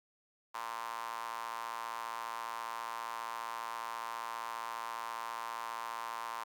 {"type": "tone with high-pass filter", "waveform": "sawtooth", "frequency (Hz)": 114.8, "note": "A#2", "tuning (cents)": -26, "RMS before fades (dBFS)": -41, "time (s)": [0.54, 6.44], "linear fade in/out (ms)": 10, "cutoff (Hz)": 1000, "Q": 5.2, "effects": []}